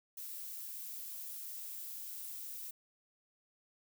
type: noise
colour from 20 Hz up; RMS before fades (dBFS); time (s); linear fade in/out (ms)
violet; -45; 0.17-2.71; 5
effects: none